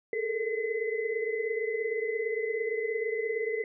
sine tone cluster, 421.7 / 450.7 / 468 / 2031 Hz, G#4 / A4 / A#4 / B6, +26 / +42 / +7 / +48 cents, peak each -34 / -31 / -37 / -36 dBFS, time 0.13-3.64 s, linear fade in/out 2 ms, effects none

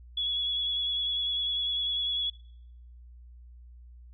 sine tone with vibrato, 3378 Hz, G#7, 29 cents sharp, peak -27 dBFS, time 0.17-2.3 s, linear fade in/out 5 ms, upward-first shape sine, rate 10 Hz, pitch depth 19 cents each way, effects noise-tail reverb RT60 0.8 s tail -25 dB re dry + added 60 Hz sine -47 dBFS peak until 4.13 s

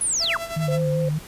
sine linear sweep, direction down, 10450 to 932.3 Hz, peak -20 dBFS, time 0.01-0.37 s, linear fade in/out 2 ms
sawtooth tone with tremolo, 669 Hz, E5, 25 cents sharp, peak -23 dBFS, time 0.19-0.8 s, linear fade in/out 50 ms, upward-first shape sine, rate 9.4 Hz, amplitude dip 70%
sine tone with vibrato, 153.6 Hz, D#3, 22 cents flat, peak -21 dBFS, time 0.56-1.19 s, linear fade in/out 10 ms, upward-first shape sine, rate 5.1 Hz, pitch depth 58 cents each way
sine tone, 517 Hz, C5, 21 cents flat, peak -23 dBFS, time 0.68-1.09 s, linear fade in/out 5 ms
effects pink hiss -42 dBFS RMS until 1.27 s + resampled to 32000 Hz

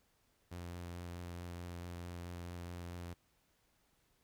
sawtooth tone with vibrato, 87.31 Hz, F2, in tune, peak -40 dBFS, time 0.51-3.14 s, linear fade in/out 10 ms, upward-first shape triangle, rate 4.6 Hz, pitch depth 17 cents each way, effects pink hiss -75 dBFS RMS until 4.23 s

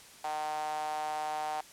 sawtooth tone with high-pass filter, 153 Hz, D#3, 29 cents flat, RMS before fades -35 dBFS, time 0.24-1.61 s, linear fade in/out 5 ms, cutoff 790 Hz, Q 7.4, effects white hiss -53 dBFS RMS until 1.72 s + low-pass 10000 Hz 12 dB/octave

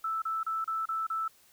sine tone bursts, 1318.5 Hz, E6, in tune, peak -29 dBFS, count 6, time 0.04-1.28 s, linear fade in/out 5 ms, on 180 ms, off 32 ms, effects white hiss -62 dBFS RMS until 1.52 s

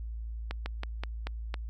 slowing click train, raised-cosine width 0.3 ms, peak -19 dBFS, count 6, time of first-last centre 0.51-1.542 s, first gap 150 ms, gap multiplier 1.16, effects added 56 Hz sine -35 dBFS peak until 1.69 s

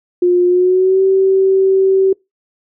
sine tone with pitch glide, 355.9 to 383.7 Hz, F4 to G4, +33 to -37 cents, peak -8 dBFS, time 0.22-2.13 s, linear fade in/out 5 ms, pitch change +130 cents, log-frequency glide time 0.47-1.02 s, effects noise-tail reverb RT60 0.2 s tail -25 dB re dry

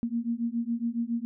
sine beating tone pair, 230.3 / 237.5 Hz, A#3 / A#3, -21 / +33 cents, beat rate 7.2 Hz, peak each -30 dBFS, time 0.03-1.25 s, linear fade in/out 0 ms, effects none

